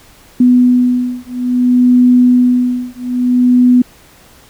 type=beating tone pair; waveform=sine; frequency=247.8 / 248.39 Hz; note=B3 / B3; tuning=+6 / +10 cents; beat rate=0.59 Hz; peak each=-10 dBFS; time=0.4-3.82 s; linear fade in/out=5 ms; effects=pink hiss -43 dBFS RMS until 4.49 s